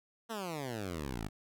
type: exponential sweep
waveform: 10% pulse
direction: down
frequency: 235.3 to 48.45 Hz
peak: -29 dBFS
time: 0.29-1.29 s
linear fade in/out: 20 ms
effects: none